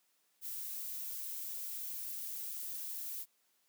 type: noise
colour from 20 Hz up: violet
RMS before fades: -42 dBFS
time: 0.41-3.26 s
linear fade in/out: 50 ms
effects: white hiss -75 dBFS RMS until 3.68 s + high-pass 200 Hz 12 dB/octave